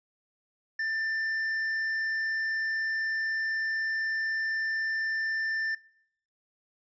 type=tone with tanh clipping; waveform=sine; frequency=1782 Hz; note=A6; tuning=22 cents sharp; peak=-29 dBFS; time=0.79-5.75 s; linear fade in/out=5 ms; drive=6 dB; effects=noise-tail reverb RT60 0.7 s tail -24 dB re dry + resampled to 16000 Hz